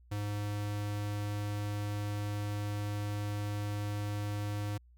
square tone, 103.4 Hz, G#2, 7 cents flat, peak -34 dBFS, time 0.11-4.78 s, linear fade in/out 10 ms, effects added 60 Hz sine -57 dBFS peak until 4.97 s

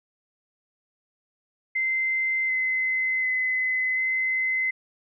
sine tone with pitch steps, 2075 / 2050 / 2031 / 2051 Hz, C7 / C7 / B6 / C7, -15 / -36 / +48 / -35 cents, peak -22 dBFS, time 1.75-4.71 s, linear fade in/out 10 ms, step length 740 ms, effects none

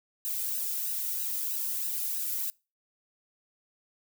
violet noise with flanger, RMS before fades -32 dBFS, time 0.25-2.5 s, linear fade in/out 0 ms, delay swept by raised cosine 0.88 to 1.83 ms, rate 3.1 Hz, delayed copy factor -0.85, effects noise-tail reverb RT60 0.3 s tail -25 dB re dry

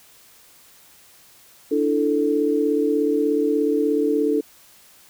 sine chord, D suspended second, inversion none, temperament just, 293.7 / 330.4 / 440.5 Hz, D4 / E4 / A4, 0 / +4 / +2 cents, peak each -21 / -25 / -20 dBFS, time 1.71-4.41 s, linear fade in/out 10 ms, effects white hiss -51 dBFS RMS until 5.09 s

